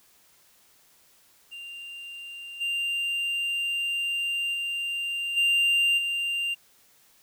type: tone with level steps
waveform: triangle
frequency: 2787 Hz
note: F7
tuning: 4 cents flat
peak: -36 / -24 / -26 / -18 / -24 dBFS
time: 1.51-6.55 s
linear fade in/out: 20 ms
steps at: 2.6 / 4.53 / 5.36 / 5.97 s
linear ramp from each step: 20 ms
effects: white hiss -60 dBFS RMS until 7.22 s